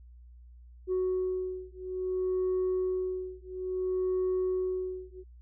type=beating tone pair; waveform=sine; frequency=370 / 370.59 Hz; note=F#4 / F#4; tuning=0 / +3 cents; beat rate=0.59 Hz; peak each=-30 dBFS; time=0.87-5.24 s; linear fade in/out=50 ms; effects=tanh soft clip ceiling -24 dBFS + added 60 Hz sine -49 dBFS peak until 5.41 s